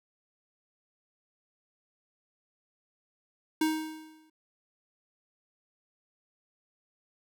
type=tone with exponential decay; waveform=square; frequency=313.8 Hz; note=D#4; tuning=15 cents sharp; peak=-23 dBFS; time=3.61-4.3 s; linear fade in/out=5 ms; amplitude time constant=150 ms; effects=none